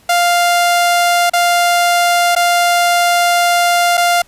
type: tone with dropouts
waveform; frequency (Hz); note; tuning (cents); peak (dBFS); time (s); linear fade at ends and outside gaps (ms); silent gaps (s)
sawtooth; 698.5; F5; 0; -6; 0.09-4.22; 5; 1.298-1.334 / 2.352-2.362 / 3.972-3.976
effects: pink hiss -49 dBFS RMS until 4.27 s + resampled to 32000 Hz